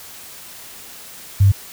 sine tone, 98.6 Hz, G2, 11 cents sharp, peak -8 dBFS, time 1.4-1.52 s, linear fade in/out 10 ms, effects white hiss -38 dBFS RMS until 1.72 s

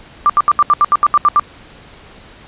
sine tone bursts, 1182 Hz, D6, 11 cents sharp, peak -6 dBFS, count 11, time 0.26-1.396 s, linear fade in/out 0 ms, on 36 ms, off 74 ms, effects pink hiss -40 dBFS RMS until 2.47 s + resampled to 8000 Hz

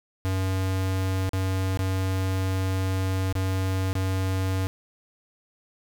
square tone with dropouts, 94.6 Hz, F#2, 39 cents sharp, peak -24 dBFS, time 0.25-4.67 s, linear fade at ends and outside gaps 0 ms, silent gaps 1.292-1.333 / 1.773-1.791 / 3.326-3.353 / 3.93-3.953 s, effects none

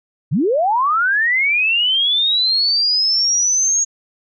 sine linear sweep, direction up, 110 to 6645 Hz, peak -13 dBFS, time 0.31-3.85 s, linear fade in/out 20 ms, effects none

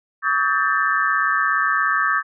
sine tone cluster, 1137 / 1274 / 1584 / 1771 Hz, C#6 / D#6 / G6 / A6, +44 / +41 / +18 / +11 cents, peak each -22 dBFS, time 0.22-2.23 s, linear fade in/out 50 ms, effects none

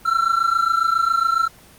triangle tone pair together, 1336 / 1363.3 Hz, E6 / F6, +23 / -42 cents, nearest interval unison, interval 35 cents, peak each -17 dBFS, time 0.05-1.48 s, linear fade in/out 10 ms, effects pink hiss -47 dBFS RMS until 1.78 s + Opus 24 kbps

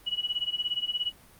sine tone with tremolo, 2930 Hz, F#7, 18 cents flat, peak -24 dBFS, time 0.06-1.12 s, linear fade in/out 20 ms, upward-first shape sine, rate 17 Hz, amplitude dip 90%, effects pink hiss -55 dBFS RMS until 1.39 s + Opus 32 kbps

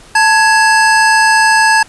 square tone pair together, 884 / 1670.5 Hz, A5 / G#6, +8 / +10 cents, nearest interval major seventh, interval 1102 cents, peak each -10 dBFS, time 0.15-1.83 s, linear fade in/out 5 ms, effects pink hiss -40 dBFS RMS until 1.88 s + resampled to 24000 Hz

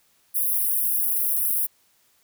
white high-pass noise, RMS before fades -23 dBFS, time 0.34-1.67 s, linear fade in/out 20 ms, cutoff 9900 Hz, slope 96 dB/octave, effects white hiss -63 dBFS RMS until 2.23 s

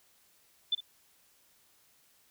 sine tone with echo, 3515 Hz, A7, 2 cents flat, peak -25 dBFS, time 0.72-0.75 s, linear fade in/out 5 ms, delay 56 ms, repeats 1, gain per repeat -13 dB, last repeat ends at 0.806 s, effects white hiss -66 dBFS RMS until 2.3 s

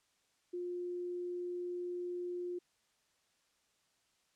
sine tone, 354.5 Hz, F4, 26 cents sharp, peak -37 dBFS, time 0.53-2.59 s, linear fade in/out 10 ms, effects white hiss -75 dBFS RMS until 4.35 s + low-pass 8000 Hz 12 dB/octave

